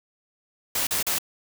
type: noise bursts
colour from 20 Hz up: white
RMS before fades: -25 dBFS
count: 3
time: 0.75-1.186 s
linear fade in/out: 5 ms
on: 120 ms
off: 38 ms
effects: none